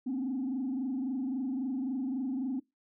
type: tone with frequency modulation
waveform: sine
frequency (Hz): 261.6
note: C4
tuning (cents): 0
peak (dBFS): -29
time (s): 0.06-2.6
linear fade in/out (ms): 10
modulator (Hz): 23.7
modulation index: 0.89
effects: noise-tail reverb RT60 0.2 s tail -22 dB re dry + tanh soft clip ceiling -27 dBFS